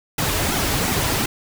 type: noise with flanger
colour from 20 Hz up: pink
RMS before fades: -21 dBFS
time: 0.18-1.26 s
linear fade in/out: 5 ms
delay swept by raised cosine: 1.7 to 5.7 ms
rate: 2.8 Hz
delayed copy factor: -0.65
effects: none